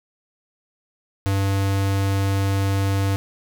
square tone, 98 Hz, G2, in tune, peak -19 dBFS, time 1.26-3.16 s, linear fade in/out 0 ms, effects none

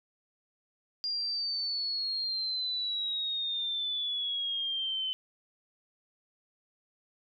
sine exponential sweep, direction down, 4819 to 3045 Hz, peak -30 dBFS, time 1.04-5.13 s, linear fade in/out 0 ms, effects none

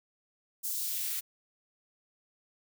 blue noise with high-pass filter sweep, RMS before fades -34 dBFS, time 0.63-1.21 s, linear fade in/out 20 ms, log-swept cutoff 6800 to 1300 Hz, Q 1, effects none

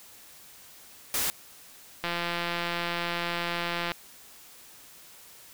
white noise, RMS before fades -28 dBFS, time 1.14-1.3 s, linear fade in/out 0 ms
click train, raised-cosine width 0.3 ms, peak -14 dBFS, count 324, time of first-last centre 2.04-3.918 s, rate 172 Hz
effects white hiss -51 dBFS RMS until 5.53 s

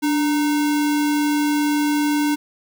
sine tone with sample-and-hold, 293.7 Hz, D4, in tune, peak -16 dBFS, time 0.02-2.36 s, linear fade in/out 20 ms, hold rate 1225 Hz, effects none

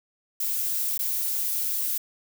violet noise with dropouts, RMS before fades -27 dBFS, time 0.4-1.98 s, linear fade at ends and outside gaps 5 ms, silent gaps 0.978-0.991 s, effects none

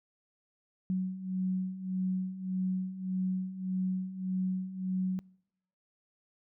sine beating tone pair, 185 / 186.7 Hz, F#3 / F#3, 0 / +16 cents, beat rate 1.7 Hz, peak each -36 / -31 dBFS, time 0.9-5.19 s, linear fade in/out 0 ms, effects noise-tail reverb RT60 0.8 s tail -26 dB re dry

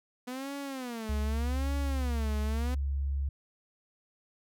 sawtooth tone with vibrato, 245 Hz, B3, 14 cents flat, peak -32 dBFS, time 0.27-2.75 s, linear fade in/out 10 ms, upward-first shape sine, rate 0.83 Hz, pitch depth 240 cents each way
sine tone, 69.3 Hz, C#2, in tune, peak -28 dBFS, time 1.09-3.29 s, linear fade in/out 5 ms
effects none

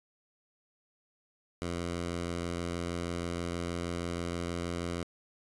10% pulse tone, 86.3 Hz, F2, 20 cents flat, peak -25 dBFS, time 1.62-5.03 s, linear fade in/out 0 ms, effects resampled to 24000 Hz

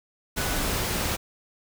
sine tone in noise, 1480 Hz, F#6, in tune, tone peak -38 dBFS, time 0.36-0.62 s, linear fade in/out 20 ms, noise pink, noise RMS -27 dBFS, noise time 0.36-1.17 s, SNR -14 dB, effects none

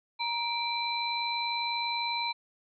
sine tone cluster, 943 / 2346 / 4024 Hz, A#5 / D7 / B7, +20 / -2 / +32 cents, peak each -32 / -35 / -33 dBFS, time 0.19-2.33 s, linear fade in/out 20 ms, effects none

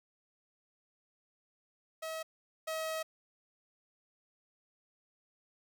sawtooth tone pair in turn, 641 / 638 Hz, E5 / D#5, -49 / +43 cents, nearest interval unison, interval 8 cents, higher first, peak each -34 / -31 dBFS, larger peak second, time 2.02-2.23 / 2.67-3.03 s, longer second, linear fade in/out 10 ms, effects none

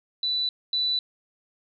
sine tone pair in turn, 3974 / 3974 Hz, B7 / B7, +10 / +10 cents, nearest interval unison, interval 0 cents, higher neither, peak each -23 / -22 dBFS, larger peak second, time 0.23-0.49 / 0.73-0.99 s, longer neither, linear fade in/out 2 ms, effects none

